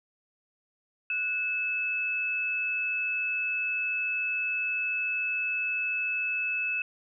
sine tone pair together, 1480 / 2607 Hz, F#6 / E7, 0 / -20 cents, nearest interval minor seventh, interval 980 cents, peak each -38 / -27 dBFS, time 1.1-6.82 s, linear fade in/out 2 ms, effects none

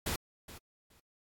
pink noise with echo, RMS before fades -34 dBFS, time 0.06-0.16 s, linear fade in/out 5 ms, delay 420 ms, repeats 2, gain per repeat -15 dB, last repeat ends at 1 s, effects AAC 64 kbps

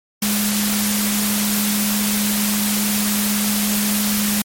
sine tone in noise, 207.4 Hz, G#3, 2 cents flat, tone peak -19 dBFS, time 0.22-4.42 s, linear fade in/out 5 ms, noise white, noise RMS -21 dBFS, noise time 0.22-4.42 s, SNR -1 dB, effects MP3 64 kbps

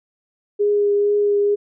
sine tone with vibrato, 410 Hz, G#4, 22 cents flat, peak -14 dBFS, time 0.59-1.56 s, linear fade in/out 20 ms, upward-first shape triangle, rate 2.2 Hz, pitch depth 15 cents each way, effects none

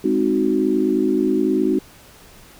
sine chord, Ab dominant seventh, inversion none, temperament equal, 207.7 / 261.6 / 311.1 / 370 Hz, Ab3 / C4 / Eb4 / Gb4, 0 / 0 / 0 / 0 cents, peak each -24 / -21 / -20 / -20 dBFS, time 0.04-1.79 s, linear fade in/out 5 ms, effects pink hiss -46 dBFS RMS until 2.59 s

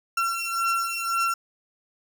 35% pulse beating tone pair, 1358 / 1359.9 Hz, F6 / F6, -49 / -46 cents, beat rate 1.9 Hz, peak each -25 dBFS, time 0.17-1.34 s, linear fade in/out 5 ms, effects none

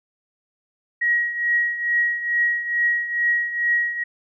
sine tone with tremolo, 1900 Hz, A#6, 33 cents sharp, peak -15 dBFS, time 1.01-4.04 s, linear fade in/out 10 ms, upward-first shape triangle, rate 2.3 Hz, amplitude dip 75%, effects none

